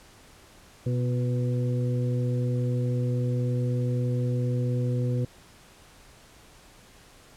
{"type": "harmonic tone with a mistuned harmonic", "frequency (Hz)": 123.8, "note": "B2", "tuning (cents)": 5, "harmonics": [1, 2, 3, 4], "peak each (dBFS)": [-24, -33, -38, -35], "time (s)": [0.86, 5.25], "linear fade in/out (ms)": 5, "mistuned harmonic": 3, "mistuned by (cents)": -33, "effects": ["pink hiss -53 dBFS RMS until 7.36 s", "low-pass 11000 Hz 12 dB/octave"]}